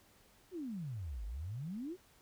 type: exponential two-way sweep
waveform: sine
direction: down then up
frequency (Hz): 392 to 49 to 392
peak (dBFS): -39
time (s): 0.51-1.97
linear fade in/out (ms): 50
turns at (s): 1.25
effects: pink hiss -66 dBFS RMS until 2.21 s